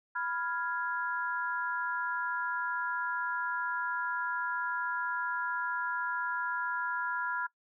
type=chord; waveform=sine; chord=F diminished; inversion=second; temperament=equal; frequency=987.8 / 1396.9 / 1661.2 Hz; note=Cb6 / F6 / Ab6; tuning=0 / 0 / 0 cents; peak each=-36 / -34 / -37 dBFS; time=0.15-7.47 s; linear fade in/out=10 ms; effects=noise-tail reverb RT60 0.1 s tail -21 dB re dry